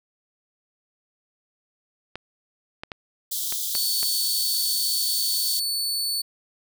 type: clicks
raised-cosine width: 0.3 ms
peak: -17 dBFS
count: 6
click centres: 2.156 / 2.835 / 2.918 / 3.524 / 3.752 / 4.03 s
type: high-pass noise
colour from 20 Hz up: white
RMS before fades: -28 dBFS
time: 3.31-5.6 s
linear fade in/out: 10 ms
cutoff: 3200 Hz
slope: 96 dB/octave
type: tone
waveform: sawtooth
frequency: 4465 Hz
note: C#8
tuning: 12 cents sharp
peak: -21 dBFS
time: 3.74-6.22 s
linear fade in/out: 10 ms
effects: none